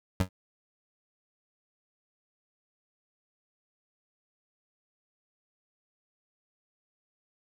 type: tone with exponential decay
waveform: 25% pulse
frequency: 92.7 Hz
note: F#2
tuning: 4 cents sharp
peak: -17 dBFS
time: 0.2-0.29 s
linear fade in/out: 5 ms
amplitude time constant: 19 ms
effects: none